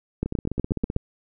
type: two click trains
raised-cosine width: 3 ms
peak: -10 / -15 dBFS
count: 7 / 12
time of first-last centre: 0.23-0.963 / 0.26-0.965 s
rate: 8.18 / 15.6 Hz
effects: none